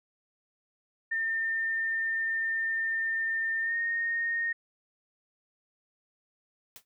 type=tone with pitch glide; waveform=sine; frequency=1807 to 1849.2 Hz; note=A6 to A#6; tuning=+46 to -14 cents; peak=-27 dBFS; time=1.11-4.53 s; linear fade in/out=10 ms; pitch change=+40 cents; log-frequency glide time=3.62-3.75 s
type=noise with exponential decay; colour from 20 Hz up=white; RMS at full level=-43 dBFS; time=6.76-6.85 s; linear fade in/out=0 ms; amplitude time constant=18 ms
effects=none